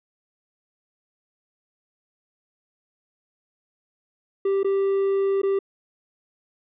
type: tone with dropouts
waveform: triangle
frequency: 392 Hz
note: G4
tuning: in tune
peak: -17 dBFS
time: 4.45-5.59 s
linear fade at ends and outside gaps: 5 ms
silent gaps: 4.632-4.645 / 5.418-5.432 s
effects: resampled to 8000 Hz